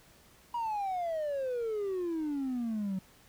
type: exponential sweep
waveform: triangle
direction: down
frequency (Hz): 967 to 185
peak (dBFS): -28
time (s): 0.54-2.99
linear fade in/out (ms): 5
effects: tanh soft clip ceiling -26 dBFS + pink hiss -60 dBFS RMS until 3.28 s